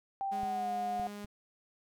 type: tone with pitch glide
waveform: sine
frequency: 784 to 723.1 Hz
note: G5 to F#5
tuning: 0 to -40 cents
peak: -32 dBFS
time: 0.21-1.07 s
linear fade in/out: 0 ms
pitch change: -140 cents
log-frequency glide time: 0.32-0.7 s
type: tone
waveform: sawtooth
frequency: 205.4 Hz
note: G#3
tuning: 19 cents flat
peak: -38 dBFS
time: 0.31-1.26 s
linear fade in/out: 20 ms
type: clicks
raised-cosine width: 5 ms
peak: -35 dBFS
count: 3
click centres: 0.433 / 0.997 / 1.246 s
effects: none